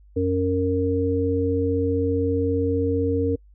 harmonic tone, 92.4 Hz, F#2, 2 cents flat, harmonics 1 / 3 / 5, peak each -25 / -24 / -22 dBFS, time 0.16-3.36 s, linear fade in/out 10 ms, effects noise-tail reverb RT60 0.1 s tail -26 dB re dry + added 50 Hz sine -48 dBFS peak until 3.54 s

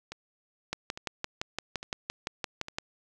two click trains, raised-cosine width 0.2 ms, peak -22 / -14 dBFS, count 4 / 13, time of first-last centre 0.12-2.684 / 0.73-2.785 s, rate 1.17 / 5.84 Hz, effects none

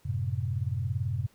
sine chord, F# diminished, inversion none, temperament equal, 92.5 / 110 / 130.81 Hz, F#2 / A2 / C3, 0 / 0 / 0 cents, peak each -32 dBFS, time 0.05-1.27 s, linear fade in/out 10 ms, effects pink hiss -64 dBFS RMS until 1.34 s

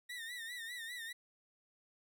30% pulse tone with vibrato, 1888 Hz, A#6, 22 cents sharp, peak -40 dBFS, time 0.09-1.13 s, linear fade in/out 10 ms, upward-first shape sine, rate 5 Hz, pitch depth 87 cents each way, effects none

